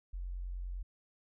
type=tone; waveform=sine; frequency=45 Hz; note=F#1; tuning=47 cents flat; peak=-37 dBFS; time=0.13-0.83 s; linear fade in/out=10 ms; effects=none